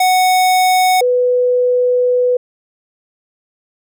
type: tone pair in turn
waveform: square / sine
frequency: 740 / 495.9 Hz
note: F#5 / B4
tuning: 0 / +7 cents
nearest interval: perfect fifth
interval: 693 cents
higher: first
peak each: -10 dBFS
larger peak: neither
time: 0-1.01 / 1.01-2.37 s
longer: second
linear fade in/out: 5 ms
effects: none

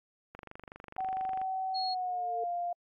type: click train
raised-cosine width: 0.5 ms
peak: -30 dBFS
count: 27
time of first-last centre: 0.35-1.416 s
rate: 24.4 Hz
type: tone with pitch glide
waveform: sine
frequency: 758 to 699.1 Hz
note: F#5 to F5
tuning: +42 to +2 cents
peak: -31 dBFS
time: 0.98-2.73 s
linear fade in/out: 5 ms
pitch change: -140 cents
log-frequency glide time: 1.74-2.42 s
type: tone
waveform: sine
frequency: 4303 Hz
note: C8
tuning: 48 cents sharp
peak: -34 dBFS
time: 1.74-1.95 s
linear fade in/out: 20 ms
type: tone with exponential growth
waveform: sine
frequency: 452.1 Hz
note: A4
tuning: 47 cents sharp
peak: -34 dBFS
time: 1.88-2.44 s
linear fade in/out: 5 ms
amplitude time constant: 120 ms
effects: AAC 64 kbps

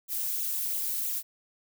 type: noise with flanger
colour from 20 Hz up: violet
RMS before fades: -31 dBFS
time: 0.08-1.23 s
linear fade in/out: 50 ms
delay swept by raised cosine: 0.28 to 2.68 ms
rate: 3 Hz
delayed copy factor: +0.6
effects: none

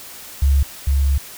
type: tone pair in turn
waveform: sine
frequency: 69.2 / 69.2 Hz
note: C#2 / C#2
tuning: -2 / -2 cents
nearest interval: unison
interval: 0 cents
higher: neither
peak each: -11 / -13 dBFS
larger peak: first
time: 0.42-0.63 / 0.87-1.18 s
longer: second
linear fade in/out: 5 ms
effects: white hiss -37 dBFS RMS until 1.37 s

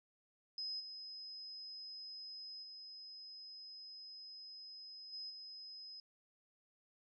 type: tone with level steps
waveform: sine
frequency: 5070 Hz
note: D#8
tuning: 32 cents sharp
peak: -40 / -47 / -50 / -44 / -49 dBFS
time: 0.58-6 s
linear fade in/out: 2 ms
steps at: 0.79 / 2.62 / 5.12 / 5.29 s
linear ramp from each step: 20 ms
effects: none

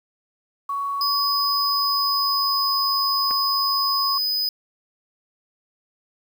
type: tone with pitch glide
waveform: sine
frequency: 1119 to 1098.5 Hz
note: C#6 to C#6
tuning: +16 to -16 cents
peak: -23 dBFS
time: 0.69-4.18 s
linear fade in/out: 5 ms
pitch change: -32 cents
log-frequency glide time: 1.67-2.72 s
type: tone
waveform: square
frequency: 5000 Hz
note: D#8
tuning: 8 cents sharp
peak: -21 dBFS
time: 1.01-4.49 s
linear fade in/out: 2 ms
type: clicks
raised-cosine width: 0.5 ms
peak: -21 dBFS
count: 2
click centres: 3.308 / 3.312 s
effects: 8-bit

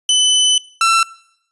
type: tone pair in turn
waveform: sawtooth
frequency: 3012 / 1341.7 Hz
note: F#7 / E6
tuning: +30 / +30 cents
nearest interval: octave + major second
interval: 1400 cents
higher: first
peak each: -7 dBFS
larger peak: neither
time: 0.09-0.58 / 0.81-1.03 s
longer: first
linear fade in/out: 2 ms
effects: noise-tail reverb RT60 0.8 s tail -22 dB re dry + resampled to 24000 Hz

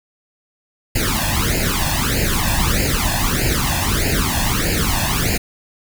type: noise with flanger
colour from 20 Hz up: pink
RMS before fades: -18 dBFS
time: 0.95-5.38 s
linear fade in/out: 10 ms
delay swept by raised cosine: 0.42 to 1.17 ms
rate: 1.6 Hz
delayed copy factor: +0.9
effects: none

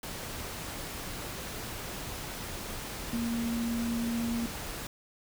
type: tone in noise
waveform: sine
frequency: 233.1 Hz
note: A#3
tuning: in tune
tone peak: -29 dBFS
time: 3.13-4.46 s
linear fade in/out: 2 ms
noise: pink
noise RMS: -39 dBFS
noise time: 0.03-4.87 s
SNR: +7 dB
effects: none

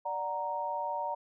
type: chord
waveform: sine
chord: D augmented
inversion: none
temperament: equal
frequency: 587.3 / 740 / 932.3 Hz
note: D5 / F#5 / A#5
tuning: 0 / 0 / 0 cents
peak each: -38 / -39 / -33 dBFS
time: 0.05-1.15 s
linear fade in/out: 10 ms
effects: none

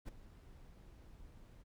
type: noise with ADSR envelope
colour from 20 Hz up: brown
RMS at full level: -41 dBFS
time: 0.05-1.64 s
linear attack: 34 ms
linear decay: 8 ms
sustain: -16 dB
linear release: 32 ms
effects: none

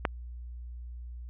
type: click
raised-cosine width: 0.5 ms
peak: -10 dBFS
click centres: 0.052 s
effects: added 60 Hz sine -39 dBFS peak until 1.29 s + resampled to 8000 Hz

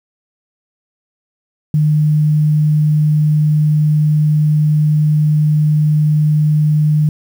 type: tone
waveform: sine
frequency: 151.7 Hz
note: D#3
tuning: 44 cents flat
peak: -9 dBFS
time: 1.74-7.09 s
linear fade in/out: 2 ms
effects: 7-bit

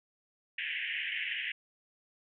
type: band-pass noise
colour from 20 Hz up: pink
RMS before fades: -36 dBFS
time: 0.58-1.52 s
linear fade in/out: 5 ms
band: 1700 to 3100 Hz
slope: 96 dB/octave
effects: none

